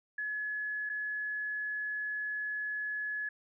sine tone with dropouts, 1700 Hz, G#6, 40 cents sharp, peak -33 dBFS, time 0.18-3.29 s, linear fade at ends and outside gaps 5 ms, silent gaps 0.893-0.897 s, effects none

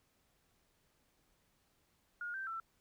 sine tone with pitch steps, 1430 / 1561 / 1337 Hz, F6 / G6 / E6, +41 / -8 / +24 cents, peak -39 dBFS, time 2.21-2.6 s, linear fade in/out 2 ms, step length 130 ms, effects pink hiss -75 dBFS RMS until 2.8 s

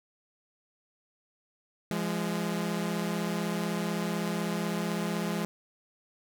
sawtooth tone pair together, 171.78 / 207.7 Hz, F3 / G#3, -28 / 0 cents, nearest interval minor third, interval 328 cents, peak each -28 dBFS, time 1.91-5.45 s, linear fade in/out 0 ms, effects none

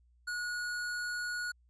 square tone, 1453 Hz, F#6, 32 cents flat, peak -35 dBFS, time 0.27-1.52 s, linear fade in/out 10 ms, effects added 60 Hz sine -63 dBFS peak until 1.69 s + resampled to 22050 Hz

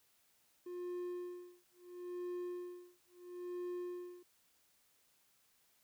triangle tone with tremolo, 355.8 Hz, F4, 32 cents sharp, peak -37 dBFS, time 0.66-4.23 s, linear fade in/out 5 ms, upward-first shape sine, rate 0.74 Hz, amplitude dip 100%, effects white hiss -73 dBFS RMS until 5.83 s

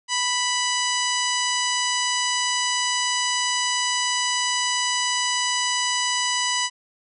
harmonic tone with a mistuned harmonic, 987 Hz, B5, 1 cent flat, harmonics 1 / 2 / 3 / 4 / 5 / 6 / 7 / 8 / 9, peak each -27 / -28 / -27 / -33 / -29 / -30 / -35 / -32 / -37 dBFS, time 0.08-6.7 s, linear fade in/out 50 ms, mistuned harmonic 6, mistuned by +37 cents, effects none

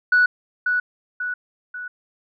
sine tone with echo, 1475 Hz, F#6, 6 cents flat, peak -11 dBFS, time 0.12-0.26 s, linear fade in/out 5 ms, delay 540 ms, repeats 3, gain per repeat -6 dB, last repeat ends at 1.88 s, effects tanh soft clip ceiling -9 dBFS

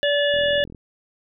harmonic tone, 577 Hz, D5, 31 cents flat, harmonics 1 / 3 / 5 / 6, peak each -19 / -24 / -26 / -27 dBFS, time 0.03-0.64 s, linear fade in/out 0 ms
click train, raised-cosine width 3 ms, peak -27 dBFS, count 18, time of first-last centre 0.34-0.748 s, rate 41.7 Hz
effects none

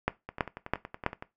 two click trains, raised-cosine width 0.5 ms, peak -10 / -23 dBFS, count 4 / 11, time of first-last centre 0.08-1.064 / 0.29-1.225 s, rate 3.05 / 10.7 Hz, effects noise-tail reverb RT60 0.2 s tail -17 dB re dry

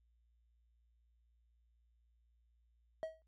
triangle tone with exponential decay, 640 Hz, D#5, 49 cents sharp, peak -33 dBFS, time 3.03-3.22 s, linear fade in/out 0 ms, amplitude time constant 41 ms, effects added 58 Hz sine -70 dBFS peak until 3.27 s + AAC 32 kbps

